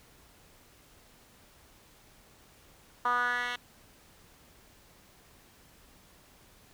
10% pulse tone with band-pass filter sweep, 244.1 Hz, B3, 20 cents flat, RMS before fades -30 dBFS, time 3.05-3.56 s, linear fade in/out 5 ms, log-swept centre 1100 to 2500 Hz, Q 3.9, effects pink hiss -59 dBFS RMS until 6.73 s

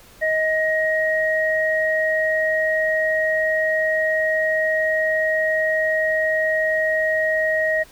sine tone pair together, 630 / 1884.3 Hz, D#5 / A#6, +21 / +18 cents, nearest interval octave + perfect fifth, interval 1897 cents, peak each -20 dBFS, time 0.21-7.84 s, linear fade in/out 20 ms, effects pink hiss -48 dBFS RMS until 7.91 s

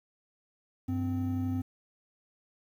triangle tone pair together, 96.74 / 258.6 Hz, G2 / C4, -22 / -20 cents, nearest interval octave + perfect fourth, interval 1702 cents, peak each -30 / -29 dBFS, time 0.88-1.62 s, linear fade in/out 10 ms, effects 10-bit

